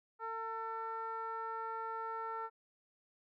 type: tone with low-pass filter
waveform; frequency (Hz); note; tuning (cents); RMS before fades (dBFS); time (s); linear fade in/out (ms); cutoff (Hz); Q
15% pulse; 449.9; A4; +39; -41; 0.19-2.5; 50; 1200; 4
effects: none